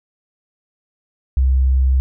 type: tone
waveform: sine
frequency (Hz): 65.41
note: C2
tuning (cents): 0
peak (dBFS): -11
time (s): 1.37-2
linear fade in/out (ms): 0
effects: none